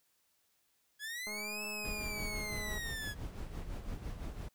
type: linear two-way sweep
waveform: sawtooth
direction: up then down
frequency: 1661.2 to 2637 to 1661.2 Hz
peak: -36 dBFS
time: 0.99-3.15 s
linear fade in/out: 50 ms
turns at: 1.65 s
type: click train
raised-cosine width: 1 ms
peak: -35 dBFS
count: 318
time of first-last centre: 1.27-2.78 s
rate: 210 Hz
type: noise with tremolo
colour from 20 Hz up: brown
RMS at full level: -40 dBFS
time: 1.84-4.49 s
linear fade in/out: 10 ms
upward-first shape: sine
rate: 5.9 Hz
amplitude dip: 55%
effects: white hiss -75 dBFS RMS until 4.54 s